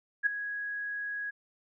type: tone with ADSR envelope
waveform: sine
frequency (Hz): 1661.2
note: G#6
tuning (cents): 0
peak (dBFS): -20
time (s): 0.23-1.31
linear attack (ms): 34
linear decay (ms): 8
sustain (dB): -13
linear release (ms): 16
effects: none